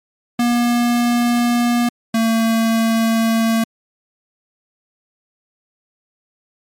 square tone pair in turn, 239.4 / 226 Hz, A#3 / A3, +46 / +47 cents, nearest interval minor second, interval 99 cents, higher first, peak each -14 dBFS, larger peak neither, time 0.39-1.89 / 2.14-3.64 s, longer neither, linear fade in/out 5 ms, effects MP3 64 kbps

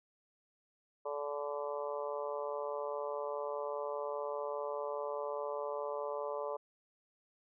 harmonic tone, 144.9 Hz, D3, 23 cents flat, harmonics 3 / 4 / 5 / 6 / 7 / 8, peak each -41 / -39 / -51 / -46 / -44 / -48 dBFS, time 1.05-6.57 s, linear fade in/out 10 ms, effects none

